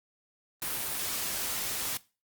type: noise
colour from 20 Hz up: white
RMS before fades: -33 dBFS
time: 0.62-1.97 s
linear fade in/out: 0 ms
effects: noise-tail reverb RT60 0.3 s tail -19 dB re dry + Opus 32 kbps